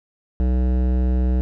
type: tone with hard clipping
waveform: sine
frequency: 62.7 Hz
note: B1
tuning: 27 cents sharp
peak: -18 dBFS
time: 0.4-1.41 s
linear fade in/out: 0 ms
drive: 15 dB
effects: none